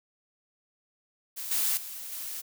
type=noise with level steps; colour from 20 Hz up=blue; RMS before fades=-37 / -27 / -40 / -37 dBFS; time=1.36-2.42 s; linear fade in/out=20 ms; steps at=1.51 / 1.77 / 2.12 s; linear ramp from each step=2 ms; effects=none